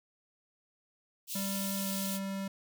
white high-pass noise, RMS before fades -38 dBFS, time 1.27-2.2 s, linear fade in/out 50 ms, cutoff 2700 Hz, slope 48 dB/octave
square tone with pitch glide, 196 to 194.76 Hz, G3 to G3, 0 to -11 cents, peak -35 dBFS, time 1.35-2.48 s, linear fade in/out 5 ms, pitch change -11 cents, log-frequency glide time 1.78-1.88 s
effects none

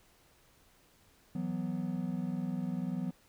triangle chord, E suspended second, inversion none, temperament equal, 164.81 / 185 / 246.9 Hz, E3 / F#3 / B3, 0 / 0 / 0 cents, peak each -36 / -34 / -36 dBFS, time 1.35-3.11 s, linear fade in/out 5 ms, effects pink hiss -65 dBFS RMS until 3.28 s

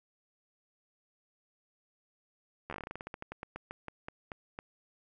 slowing click train, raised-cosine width 0.5 ms, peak -25 dBFS, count 23, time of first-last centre 2.7-4.589 s, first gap 12 ms, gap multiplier 1.16, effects none

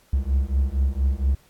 triangle beating tone pair, 65.41 / 69.71 Hz, C2 / C#2, 0 / +10 cents, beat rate 4.3 Hz, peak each -20 dBFS, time 0.13-1.35 s, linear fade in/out 5 ms, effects pink hiss -58 dBFS RMS until 1.49 s + AAC 64 kbps

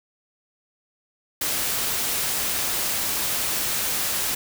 white noise, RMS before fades -25 dBFS, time 1.41-4.35 s, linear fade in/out 5 ms, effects none

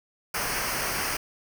pink noise with comb filter, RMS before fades -29 dBFS, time 0.34-1.17 s, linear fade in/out 5 ms, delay 0.27 ms, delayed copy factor -0.7, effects none

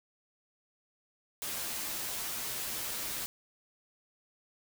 white noise with comb filter, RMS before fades -37 dBFS, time 1.42-3.26 s, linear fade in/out 0 ms, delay 11 ms, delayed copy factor -0.55, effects none

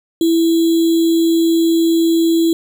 sine tone with sample-and-hold, 330.8 Hz, E4, 6 cents sharp, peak -10 dBFS, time 0.21-2.53 s, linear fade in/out 2 ms, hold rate 3675 Hz, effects none

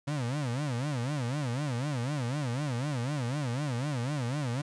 35% pulse tone with vibrato, 133.3 Hz, C3, 33 cents sharp, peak -28 dBFS, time 0.07-4.62 s, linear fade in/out 10 ms, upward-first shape sine, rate 4 Hz, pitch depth 230 cents each way, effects resampled to 22050 Hz + 11-bit

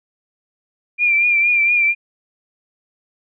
sine tone with vibrato, 2386 Hz, D7, 27 cents sharp, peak -12 dBFS, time 0.98-1.95 s, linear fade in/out 50 ms, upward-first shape triangle, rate 4.3 Hz, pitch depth 53 cents each way, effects none

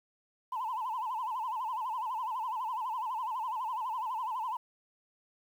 sine tone with vibrato, 946 Hz, A#5, 25 cents sharp, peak -31 dBFS, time 0.52-4.57 s, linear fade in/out 5 ms, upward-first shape sine, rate 12 Hz, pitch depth 170 cents each way, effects tanh soft clip ceiling -28 dBFS + 10-bit

